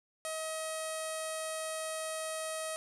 sawtooth tone with low-pass filter, 635 Hz, D#5, 35 cents sharp, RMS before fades -38 dBFS, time 0.25-2.76 s, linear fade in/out 0 ms, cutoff 9700 Hz, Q 4.8, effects none

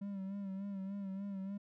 triangle tone with vibrato, 196 Hz, G3, in tune, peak -37 dBFS, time 0.01-1.58 s, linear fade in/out 10 ms, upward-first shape sine, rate 3.4 Hz, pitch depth 51 cents each way, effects none

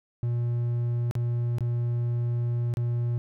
triangle tone with dropouts, 119.5 Hz, A#2, 43 cents sharp, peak -22 dBFS, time 0.23-3.18 s, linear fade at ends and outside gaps 0 ms, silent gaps 1.111-1.153 / 1.584-1.607 / 2.739-2.771 s, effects none

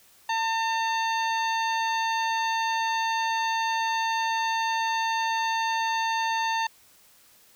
harmonic tone, 902 Hz, A5, 43 cents sharp, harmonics 1 / 2 / 3 / 4 / 5 / 7, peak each -25 / -31 / -35 / -37 / -39 / -42 dBFS, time 0.29-6.67 s, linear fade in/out 5 ms, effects white hiss -57 dBFS RMS until 7.55 s

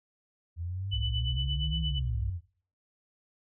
sine exponential two-way sweep, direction up then down, 82.41 to 163 to 82.41 Hz, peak -32 dBFS, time 0.56-2.41 s, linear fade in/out 50 ms, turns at 1.8 s
sine tone with tremolo, 2988 Hz, F#7, 16 cents sharp, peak -31 dBFS, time 0.91-2 s, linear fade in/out 20 ms, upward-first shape sine, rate 8.6 Hz, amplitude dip 85%
sine tone with vibrato, 63.6 Hz, C2, 48 cents flat, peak -30 dBFS, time 0.93-2.3 s, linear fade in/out 5 ms, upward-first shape sine, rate 14 Hz, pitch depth 230 cents each way
effects noise-tail reverb RT60 0.5 s tail -20 dB re dry

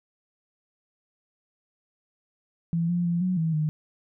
sine tone with pitch steps, 167.6 / 174.8 / 171.6 / 183.5 / 161.8 / 153.6 Hz, E3 / F3 / F3 / F#3 / E3 / D#3, +29 / +2 / -30 / -14 / -32 / -22 cents, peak -22 dBFS, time 2.73-3.69 s, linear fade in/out 0 ms, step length 160 ms, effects none

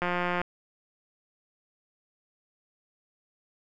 click train, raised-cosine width 0.5 ms, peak -14 dBFS, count 71, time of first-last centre 0.02-0.415 s, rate 177 Hz, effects none

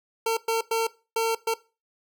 25% pulse tone bursts at uneven times, 453.1 Hz, A#4, 49 cents flat, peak -18 dBFS, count 5, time 0.26-0.37 / 0.48-0.61 / 0.71-0.87 / 1.16-1.35 / 1.47-1.54 s, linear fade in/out 5 ms, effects noise-tail reverb RT60 0.3 s tail -19 dB re dry

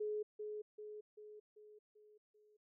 sine tone with echo, 423.1 Hz, G#4, 32 cents sharp, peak -37 dBFS, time 0-0.23 s, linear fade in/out 10 ms, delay 390 ms, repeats 6, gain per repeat -5 dB, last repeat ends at 2.57 s, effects none

